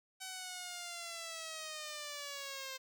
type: linear sweep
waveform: 5% pulse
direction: down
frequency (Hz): 760 to 523.3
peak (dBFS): -31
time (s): 0.2-2.78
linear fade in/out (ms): 20
effects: none